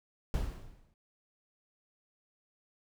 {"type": "noise with exponential decay", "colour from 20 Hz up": "brown", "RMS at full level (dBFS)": -29, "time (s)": [0.34, 0.94], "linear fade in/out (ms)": 1, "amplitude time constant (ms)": 130, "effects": []}